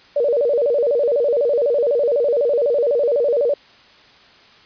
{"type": "tone with vibrato", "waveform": "sine", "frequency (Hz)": 523.3, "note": "C5", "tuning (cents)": 0, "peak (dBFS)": -14, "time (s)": [0.16, 3.54], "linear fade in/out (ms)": 5, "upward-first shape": "square", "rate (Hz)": 12, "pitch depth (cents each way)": 170, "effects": ["white hiss -48 dBFS RMS until 4.65 s", "resampled to 11025 Hz"]}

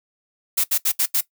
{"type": "noise bursts at uneven times", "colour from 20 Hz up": "blue", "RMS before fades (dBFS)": -19, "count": 5, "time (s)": [[0.57, 0.64], [0.71, 0.78], [0.85, 0.92], [0.99, 1.06], [1.14, 1.21]], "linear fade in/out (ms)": 10, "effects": ["noise-tail reverb RT60 0.1 s tail -17 dB re dry"]}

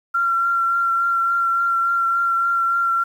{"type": "tone with vibrato", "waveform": "sine", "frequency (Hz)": 1370, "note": "F6", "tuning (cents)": -34, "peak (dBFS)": -16, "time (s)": [0.14, 3.04], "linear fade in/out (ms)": 10, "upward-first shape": "triangle", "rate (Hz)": 3.5, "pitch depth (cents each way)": 18, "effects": ["8-bit"]}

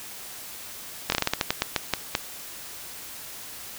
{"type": "slowing click train", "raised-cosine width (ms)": 0.2, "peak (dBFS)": -4, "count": 13, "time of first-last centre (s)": [1.1, 2.151], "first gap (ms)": 22, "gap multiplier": 1.23, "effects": ["white hiss -40 dBFS RMS until 3.78 s"]}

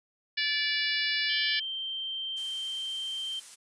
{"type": "harmonic tone", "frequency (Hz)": 580, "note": "D5", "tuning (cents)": -22, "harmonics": [3, 4, 5, 6, 7, 8, 9], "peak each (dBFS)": [-32, -33, -34, -35, -35, -36, -37], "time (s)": [0.37, 1.6], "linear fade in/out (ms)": 10}
{"type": "tone", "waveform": "sine", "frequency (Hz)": 3136, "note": "G7", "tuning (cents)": 0, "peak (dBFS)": -32, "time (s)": [1.29, 3.4], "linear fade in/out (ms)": 10}
{"type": "noise", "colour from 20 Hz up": "blue", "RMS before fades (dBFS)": -44, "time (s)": [2.36, 3.56], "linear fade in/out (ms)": 20}
{"effects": ["resampled to 22050 Hz"]}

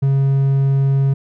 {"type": "tone", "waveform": "triangle", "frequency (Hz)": 136.9, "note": "C#3", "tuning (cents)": -21, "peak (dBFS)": -10, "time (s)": [0.02, 1.14], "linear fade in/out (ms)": 10, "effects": []}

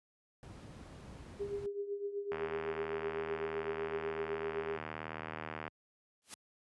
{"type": "noise", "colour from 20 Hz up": "brown", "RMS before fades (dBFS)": -45, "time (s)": [0.43, 1.66], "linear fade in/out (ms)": 0}
{"type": "tone with tremolo", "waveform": "sine", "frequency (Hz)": 404.2, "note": "G#4", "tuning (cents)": -47, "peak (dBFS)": -33, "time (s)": [1.39, 4.78], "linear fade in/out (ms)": 20, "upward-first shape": "triangle", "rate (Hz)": 7.9, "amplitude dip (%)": 75}
{"type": "click train", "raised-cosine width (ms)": 0.5, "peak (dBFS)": -25, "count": 265, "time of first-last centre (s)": [2.32, 5.679], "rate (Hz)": 78.6}
{"type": "noise with exponential growth", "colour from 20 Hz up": "white", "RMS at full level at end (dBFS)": -41, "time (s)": [6.22, 6.34], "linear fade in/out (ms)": 0, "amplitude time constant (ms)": 24}
{"effects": ["high-pass 80 Hz 12 dB/octave", "resampled to 24000 Hz"]}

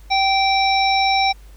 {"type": "harmonic tone", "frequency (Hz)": 778, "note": "G5", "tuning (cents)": -13, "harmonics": [1, 3, 5, 7], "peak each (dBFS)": [-16, -21, -23, -24], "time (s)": [0.1, 1.33], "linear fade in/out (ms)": 20, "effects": ["added 50 Hz sine -39 dBFS peak until 1.56 s", "pink hiss -53 dBFS RMS until 1.56 s"]}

